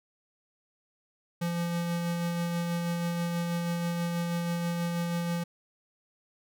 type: tone with tremolo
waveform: square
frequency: 171.4 Hz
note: F3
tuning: 32 cents flat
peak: -28 dBFS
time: 1.41-5.44 s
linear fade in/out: 10 ms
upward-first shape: sine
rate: 6.2 Hz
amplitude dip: 25%
effects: none